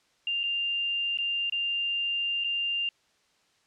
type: tone with dropouts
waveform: sine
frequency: 2794 Hz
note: F7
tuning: in tune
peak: -26 dBFS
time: 0.27-2.89 s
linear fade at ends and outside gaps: 2 ms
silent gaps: 0.433-0.437 / 1.174-1.186 / 1.498-1.523 / 2.439-2.444 s
effects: white hiss -67 dBFS RMS until 3.66 s + low-pass 6000 Hz 12 dB/octave